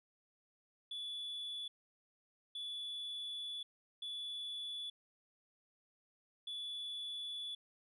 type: tone bursts at uneven times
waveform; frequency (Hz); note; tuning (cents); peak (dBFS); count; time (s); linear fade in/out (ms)
sine; 3441; A7; -39; -39; 4; 0.91-1.68 / 2.55-3.63 / 4.02-4.9 / 6.47-7.55; 5
effects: tanh soft clip ceiling -39 dBFS